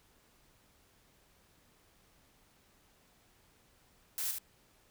blue noise with echo, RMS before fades -36 dBFS, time 4.18-4.31 s, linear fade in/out 0 ms, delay 74 ms, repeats 1, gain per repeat -4 dB, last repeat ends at 4.384 s, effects pink hiss -67 dBFS RMS until 4.9 s

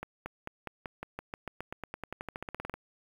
accelerating click train, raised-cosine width 0.5 ms, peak -22 dBFS, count 25, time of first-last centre 0.03-2.74 s, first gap 230 ms, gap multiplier 0.93, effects 8-bit

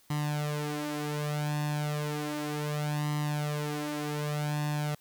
sawtooth tone with flanger, 148.9 Hz, D3, 24 cents sharp, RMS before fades -32 dBFS, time 0.1-4.95 s, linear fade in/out 5 ms, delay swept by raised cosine 0.99 to 5.59 ms, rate 0.33 Hz, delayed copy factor +0.75, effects white hiss -63 dBFS RMS until 5 s

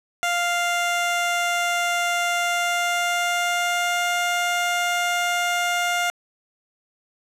15% pulse tone with pitch glide, 698.5 to 704.2 Hz, F5 to F5, 0 to +14 cents, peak -14 dBFS, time 0.23-6.1 s, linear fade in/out 0 ms, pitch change +14 cents, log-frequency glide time 2.41-4.08 s, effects low-pass 11000 Hz 12 dB/octave + 8-bit

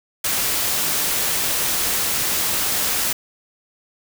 white noise, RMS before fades -21 dBFS, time 0.24-3.13 s, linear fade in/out 5 ms, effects none

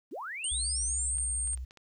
sine linear sweep, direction up, 188.6 to 9260 Hz, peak -36 dBFS, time 0.11-1.26 s, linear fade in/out 20 ms
sine tone, 8620 Hz, C#9, 49 cents flat, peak -30 dBFS, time 0.44-1.55 s, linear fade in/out 2 ms
sine tone with pitch glide, 64.6 to 63.49 Hz, C2 to B1, -21 to +49 cents, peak -35 dBFS, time 0.51-1.65 s, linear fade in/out 10 ms, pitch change -30 cents, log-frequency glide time 0.64-1.28 s
clicks, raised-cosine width 0.2 ms, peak -36 dBFS, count 6, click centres 1.183 / 1.475 / 1.533 / 1.575 / 1.709 / 1.773 s
effects 11-bit

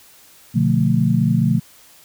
sine chord, B half-diminished seventh, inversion none, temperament just, 123.47 / 148.16 / 177.8 / 222.2 Hz, B2 / D3 / F3 / A3, 0 / +16 / +31 / +17 cents, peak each -19 dBFS, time 0.54-1.6 s, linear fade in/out 20 ms, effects white hiss -48 dBFS RMS until 2.04 s

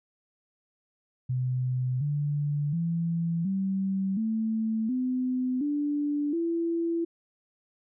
sine tone with pitch steps, 127.1 / 146 / 167.71 / 192.65 / 221.3 / 254.2 / 292 / 335.4 Hz, C3 / D3 / E3 / G3 / A3 / C4 / D4 / E4, -50 / -10 / +30 / -30 / +10 / -50 / -10 / +30 cents, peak -25 dBFS, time 1.29-7.05 s, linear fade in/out 10 ms, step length 720 ms, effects none

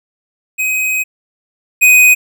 square tone pair in turn, 2522 / 2499 Hz, D#7 / D#7, +23 / +7 cents, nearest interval unison, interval 16 cents, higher first, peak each -14 / -5 dBFS, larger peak second, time 0.58-1.04 / 1.81-2.15 s, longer first, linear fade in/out 20 ms, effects none

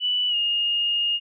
sine tone with pitch glide, 2967 to 2843 Hz, F#7 to F7, +4 to +30 cents, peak -20 dBFS, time 0-1.2 s, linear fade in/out 50 ms, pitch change -74 cents, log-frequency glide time 0.29-0.35 s, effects none

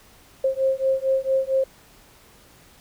sine beating tone pair, 530 / 534.4 Hz, C5 / C5, +22 / +36 cents, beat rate 4.4 Hz, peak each -22 dBFS, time 0.44-1.64 s, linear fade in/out 5 ms, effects pink hiss -52 dBFS RMS until 2.8 s

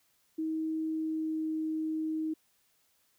sine tone with pitch glide, 317.4 to 315 Hz, D#4 to D#4, +35 to +21 cents, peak -30 dBFS, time 0.38-2.34 s, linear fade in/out 10 ms, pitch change -14 cents, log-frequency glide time 0.81-1.5 s, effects white hiss -71 dBFS RMS until 3.18 s

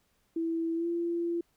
sine tone with pitch glide, 329.6 to 341 Hz, E4 to F4, 0 to -41 cents, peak -28 dBFS, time 0.36-1.41 s, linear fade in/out 5 ms, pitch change +59 cents, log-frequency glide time 0.75-0.87 s, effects pink hiss -72 dBFS RMS until 1.56 s

